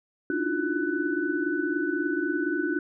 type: tone cluster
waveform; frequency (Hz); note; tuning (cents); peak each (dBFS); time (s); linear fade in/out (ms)
sine; 289.4 / 306.4 / 336.4 / 360.3 / 1494; D4 / D#4 / E4 / F#4 / F#6; -25 / -27 / +35 / -46 / +16; -31; 0.3-2.79; 2
effects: none